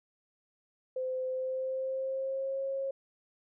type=tone with pitch glide; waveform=sine; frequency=515 to 541.9 Hz; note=C5 to C#5; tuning=-28 to -39 cents; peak=-31 dBFS; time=0.96-2.91 s; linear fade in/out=5 ms; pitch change=+89 cents; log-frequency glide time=1.28-2.62 s; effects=none